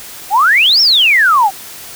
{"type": "exponential two-way sweep", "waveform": "sine", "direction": "up then down", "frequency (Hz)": [740, 5588, 740], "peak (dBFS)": -6, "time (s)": [0.3, 1.51], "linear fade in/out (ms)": 50, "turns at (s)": 0.81, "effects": ["white hiss -31 dBFS RMS until 1.95 s"]}